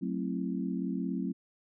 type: chord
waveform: sine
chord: F# half-diminished seventh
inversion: none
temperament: just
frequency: 185 / 222 / 266.4 / 333 Hz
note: F#3 / A3 / C4 / E4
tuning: 0 / +16 / +31 / +18 cents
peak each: -34 / -37 / -35 / -40 dBFS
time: 0.01-1.33 s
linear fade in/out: 20 ms
effects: none